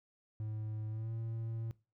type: tone with pitch glide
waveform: triangle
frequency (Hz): 108.2 to 113.38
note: A2 to A#2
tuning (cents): -29 to -48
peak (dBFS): -35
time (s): 0.4-1.71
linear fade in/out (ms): 0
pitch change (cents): +81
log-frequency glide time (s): 0.89-1.13
effects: noise-tail reverb RT60 0.3 s tail -20 dB re dry